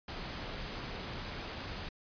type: noise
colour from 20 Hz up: pink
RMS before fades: -41 dBFS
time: 0.08-1.89 s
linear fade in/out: 5 ms
effects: resampled to 11025 Hz